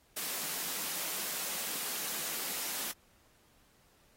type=high-pass noise; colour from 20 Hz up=white; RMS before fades=-37 dBFS; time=0.16-2.92 s; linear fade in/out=10 ms; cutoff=150 Hz; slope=96 dB/octave; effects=pink hiss -67 dBFS RMS until 4.16 s + AAC 48 kbps